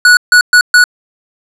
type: tone bursts at uneven times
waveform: square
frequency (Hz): 1468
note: F#6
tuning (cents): -14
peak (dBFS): -3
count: 4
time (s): 0.05-0.17 / 0.32-0.41 / 0.53-0.61 / 0.74-0.84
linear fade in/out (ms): 2
effects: low-pass 10000 Hz 12 dB/octave